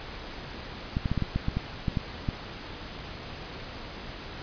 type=clicks; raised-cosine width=5 ms; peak=-14 dBFS; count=11; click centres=0.969 / 1.058 / 1.116 / 1.177 / 1.223 / 1.36 / 1.484 / 1.57 / 1.882 / 1.972 / 2.288 s; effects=pink hiss -40 dBFS RMS until 4.42 s + resampled to 11025 Hz